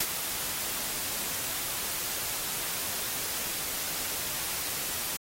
white noise with ADSR envelope, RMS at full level -25 dBFS, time 0-5.17 s, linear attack 6 ms, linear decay 52 ms, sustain -8 dB, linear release 7 ms, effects AAC 48 kbps

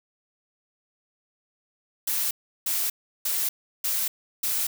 blue noise bursts, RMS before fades -26 dBFS, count 5, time 2.07-4.67 s, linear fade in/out 5 ms, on 240 ms, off 350 ms, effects none

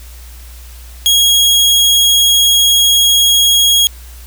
sawtooth tone, 3296 Hz, G#7, 14 cents flat, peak -4 dBFS, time 1.06-3.87 s, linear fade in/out 0 ms, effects added 60 Hz sine -31 dBFS peak until 4.26 s + white hiss -40 dBFS RMS until 4.26 s

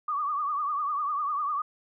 sine tone with vibrato, 1174.7 Hz, D6, in tune, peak -26 dBFS, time 0.08-1.62 s, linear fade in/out 5 ms, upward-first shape triangle, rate 10 Hz, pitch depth 120 cents each way, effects none

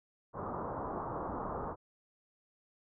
white low-pass noise, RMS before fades -39 dBFS, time 0.33-1.76 s, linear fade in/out 50 ms, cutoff 1200 Hz, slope 48 dB/octave, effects none

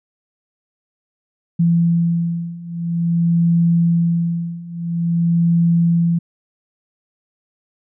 sine beating tone pair, 168.9 / 169.39 Hz, E3 / E3, +42 / +47 cents, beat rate 0.49 Hz, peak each -18 / -16 dBFS, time 1.59-6.19 s, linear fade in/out 10 ms, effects none

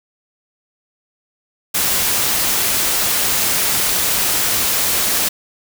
white noise, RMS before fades -17 dBFS, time 1.74-5.29 s, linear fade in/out 10 ms, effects none

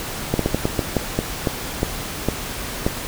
slowing click train, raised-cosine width 2 ms, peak -4 dBFS, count 12, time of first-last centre 0.34-2.865 s, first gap 53 ms, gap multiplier 1.27, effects pink hiss -29 dBFS RMS until 3.07 s

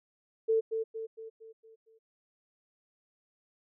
sine tone with echo, 446.2 Hz, A4, 24 cents sharp, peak -23 dBFS, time 0.48-0.61 s, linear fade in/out 20 ms, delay 230 ms, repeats 6, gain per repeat -6 dB, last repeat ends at 1.99 s, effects none

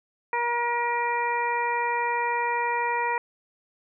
harmonic tone, 476.1 Hz, A#4, 37 cents sharp, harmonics 1 / 2 / 3 / 4 / 5, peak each -32 / -25 / -37 / -31 / -33 dBFS, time 0.33-3.18 s, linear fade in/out 2 ms, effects none

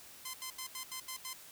5% pulse tone bursts, 1035 Hz, C6, 19 cents flat, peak -28 dBFS, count 7, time 0.25-1.333 s, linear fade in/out 5 ms, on 87 ms, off 79 ms, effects white hiss -54 dBFS RMS until 1.51 s

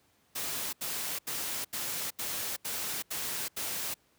white noise bursts, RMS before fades -35 dBFS, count 8, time 0.35-3.943 s, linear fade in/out 10 ms, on 380 ms, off 79 ms, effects pink hiss -68 dBFS RMS until 4.18 s + high-pass 80 Hz 12 dB/octave

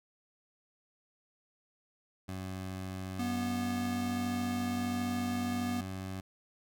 20% pulse tone with pitch glide, 94 to 94.71 Hz, F#2 to F#2, +28 to +41 cents, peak -33 dBFS, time 2.28-6.21 s, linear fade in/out 10 ms, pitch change +13 cents, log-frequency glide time 3.39-4.13 s
square tone, 242.7 Hz, B3, 30 cents flat, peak -33 dBFS, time 3.19-5.81 s, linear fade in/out 5 ms
effects none

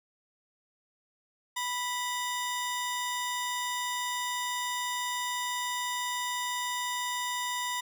25% pulse tone pair together, 986 / 3666 Hz, B5 / A#7, -3 / -30 cents, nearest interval octave + major seventh, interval 2273 cents, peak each -28 / -33 dBFS, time 1.56-7.81 s, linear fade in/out 10 ms, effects none

